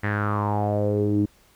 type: tone with low-pass filter sweep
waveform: sawtooth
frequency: 103.83 Hz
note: G#2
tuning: in tune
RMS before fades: -23 dBFS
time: 0.03-1.26 s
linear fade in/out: 10 ms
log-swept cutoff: 1900 to 280 Hz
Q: 5.9
effects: pink hiss -58 dBFS RMS until 1.55 s